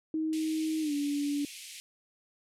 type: tone with pitch glide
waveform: sine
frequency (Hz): 315.4 to 287.6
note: D#4 to D4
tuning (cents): +24 to -36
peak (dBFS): -28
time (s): 0.14-1.45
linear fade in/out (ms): 2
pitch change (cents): -160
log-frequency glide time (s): 0.81-0.93
type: band-pass noise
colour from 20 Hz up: pink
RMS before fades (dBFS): -46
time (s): 0.33-1.8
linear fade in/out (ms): 0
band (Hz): 2200 to 12000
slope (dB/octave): 48
effects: none